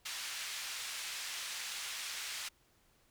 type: band-pass noise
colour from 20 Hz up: pink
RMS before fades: -42 dBFS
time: 0.05-2.49 s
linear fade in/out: 10 ms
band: 2000 to 8600 Hz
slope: 12 dB/octave
effects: pink hiss -70 dBFS RMS until 3.1 s